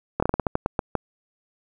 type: slowing click train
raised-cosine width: 1 ms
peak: -7 dBFS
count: 11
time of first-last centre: 0.2-0.953 s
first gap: 25 ms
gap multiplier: 1.23
effects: 8-bit